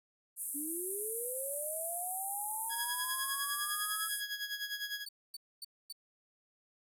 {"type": "band-pass noise", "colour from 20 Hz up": "white", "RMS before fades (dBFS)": -40, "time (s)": [0.36, 4.23], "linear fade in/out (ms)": 50, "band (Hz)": [9000, 12000], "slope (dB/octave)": 48}
{"type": "linear sweep", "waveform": "sine", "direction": "up", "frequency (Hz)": [278.4, 1318], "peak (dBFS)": -40, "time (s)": [0.54, 4.09], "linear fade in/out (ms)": 20}
{"type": "tone with tremolo", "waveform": "20% pulse", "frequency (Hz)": 1663, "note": "G#6", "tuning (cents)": 2, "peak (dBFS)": -30, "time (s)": [2.69, 5.06], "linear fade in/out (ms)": 50, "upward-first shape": "sine", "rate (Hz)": 9.9, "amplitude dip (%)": 70}
{"type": "tone bursts", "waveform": "sawtooth", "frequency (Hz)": 4519, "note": "C#8", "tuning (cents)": 33, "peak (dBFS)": -39, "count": 4, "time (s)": [5.06, 5.926], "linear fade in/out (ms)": 5, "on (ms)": 29, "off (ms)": 250}
{"effects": []}